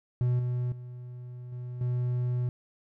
triangle tone with level steps, 123.47 Hz, B2, in tune, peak -21 / -25 / -37 / -33 / -24 dBFS, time 0.21-2.49 s, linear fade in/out 0 ms, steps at 0.39 / 0.72 / 1.52 / 1.81 s, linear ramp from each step 2 ms, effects none

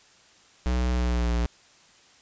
square tone with pitch glide, 61.74 to 58.85 Hz, B1 to A#1, 0 to +17 cents, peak -23 dBFS, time 0.66-1.46 s, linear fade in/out 0 ms, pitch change -83 cents, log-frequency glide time 0.91-1.29 s, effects white hiss -56 dBFS RMS until 2.21 s + resampled to 16000 Hz

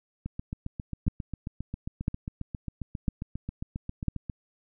two click trains, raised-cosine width 5 ms, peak -13 / -21 dBFS, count 4 / 31, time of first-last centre 1.08-4.083 / 0.26-4.298 s, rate 0.999 / 7.43 Hz, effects none

